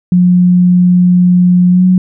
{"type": "tone with pitch glide", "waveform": "sine", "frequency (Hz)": [179.1, 183.82], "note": ["F3", "F#3"], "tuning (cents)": [44, -11], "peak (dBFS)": -4, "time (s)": [0.12, 1.98], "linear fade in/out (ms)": 2, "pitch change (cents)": 45, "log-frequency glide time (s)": [1.7, 1.85], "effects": []}